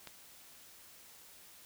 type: click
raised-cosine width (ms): 0.2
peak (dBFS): -28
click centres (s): 0.073
effects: white hiss -57 dBFS RMS until 1.65 s